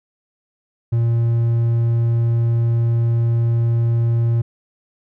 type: tone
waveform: triangle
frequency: 116.54 Hz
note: A#2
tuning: in tune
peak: -12 dBFS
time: 0.92-4.42 s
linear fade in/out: 10 ms
effects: none